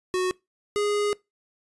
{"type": "tone pair in turn", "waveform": "square", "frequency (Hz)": [368.1, 413.2], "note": ["F#4", "G#4"], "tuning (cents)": [-9, -9], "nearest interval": "major second", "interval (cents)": 200, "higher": "second", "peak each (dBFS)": -23, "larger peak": "neither", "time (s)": [[0.14, 0.31], [0.76, 1.13]], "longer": "second", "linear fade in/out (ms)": 0, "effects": ["noise-tail reverb RT60 0.2 s tail -22 dB re dry", "resampled to 24000 Hz"]}